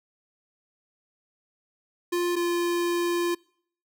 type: tone pair in turn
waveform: square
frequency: 350.2 / 346.6 Hz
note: F4 / F4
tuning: +5 / -13 cents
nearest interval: unison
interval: 18 cents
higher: first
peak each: -24 dBFS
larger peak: neither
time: 2.12-2.36 / 2.36-3.35 s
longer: second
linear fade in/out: 10 ms
effects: noise-tail reverb RT60 0.6 s tail -26 dB re dry